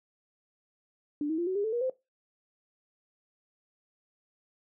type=tone with pitch steps; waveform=sine; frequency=293.7 / 318.4 / 345.3 / 374.3 / 405.9 / 440.1 / 477.1 / 517.3 Hz; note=D4 / D#4 / F4 / F#4 / G#4 / A4 / A#4 / C5; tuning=0 / +40 / -20 / +20 / -40 / 0 / +40 / -20 cents; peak=-27 dBFS; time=1.21-1.898 s; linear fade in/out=2 ms; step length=86 ms; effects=noise-tail reverb RT60 0.2 s tail -18 dB re dry